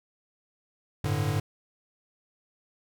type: chord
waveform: square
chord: G suspended second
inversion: none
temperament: equal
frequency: 98 / 110 / 146.83 Hz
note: G2 / A2 / D3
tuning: 0 / 0 / 0 cents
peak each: -31 / -31 / -30 dBFS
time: 1.04-1.4 s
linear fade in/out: 5 ms
effects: none